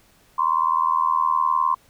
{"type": "tone with amplitude modulation", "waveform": "sine", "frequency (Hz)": 1046.5, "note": "C6", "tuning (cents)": 0, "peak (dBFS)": -13, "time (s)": [0.38, 1.75], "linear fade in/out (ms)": 10, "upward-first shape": "sine", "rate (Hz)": 79.6, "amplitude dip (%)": 95, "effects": ["pink hiss -57 dBFS RMS until 1.89 s"]}